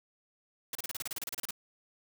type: noise bursts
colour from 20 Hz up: white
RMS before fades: -37 dBFS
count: 15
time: 0.73-1.508 s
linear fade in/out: 2 ms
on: 22 ms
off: 32 ms
effects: none